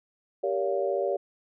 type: chord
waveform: sine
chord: G half-diminished seventh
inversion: none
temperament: equal with one note detuned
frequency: 392 / 466.2 / 568 / 698.5 Hz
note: G4 / Bb4 / Db5 / F5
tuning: 0 / 0 / +42 / 0 cents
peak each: -29 / -32 / -28 / -34 dBFS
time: 0.43-1.17 s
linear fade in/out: 10 ms
effects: none